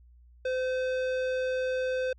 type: tone with tanh clipping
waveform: sine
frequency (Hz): 513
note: C5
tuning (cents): -34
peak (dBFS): -29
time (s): 0.45-2.13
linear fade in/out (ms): 5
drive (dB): 15
effects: added 60 Hz sine -53 dBFS peak until 2.18 s